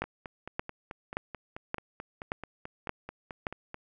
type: two click trains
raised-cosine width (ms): 0.5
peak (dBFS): -24 / -15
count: 18 / 7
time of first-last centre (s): 0.04-3.744 / 0.02-3.468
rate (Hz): 4.59 / 1.74
effects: none